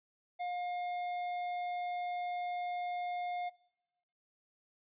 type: tone with hard clipping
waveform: sine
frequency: 712 Hz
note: F5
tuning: 33 cents sharp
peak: -37 dBFS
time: 0.39-3.5 s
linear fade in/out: 20 ms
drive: 9 dB
effects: noise-tail reverb RT60 1.0 s tail -22 dB re dry + resampled to 8000 Hz